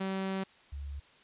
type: tone pair in turn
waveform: sawtooth / sine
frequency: 191.7 / 70.63 Hz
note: G3 / C#2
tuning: -38 / +33 cents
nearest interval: octave + perfect fourth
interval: 1729 cents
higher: first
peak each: -28 / -37 dBFS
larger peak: first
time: 0-0.44 / 0.72-1 s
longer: first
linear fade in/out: 10 ms
effects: white hiss -60 dBFS RMS until 1.23 s + resampled to 8000 Hz